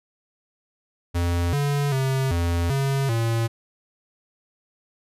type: tone with pitch steps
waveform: square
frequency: 86.5 / 143.2 / 133.2 / 85.6 / 136.9 / 114.8 Hz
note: F2 / D3 / C3 / F2 / C#3 / A#2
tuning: -16 / -43 / +31 / -34 / -21 / -26 cents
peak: -21 dBFS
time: 1.14-3.48 s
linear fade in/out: 20 ms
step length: 390 ms
effects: resampled to 32000 Hz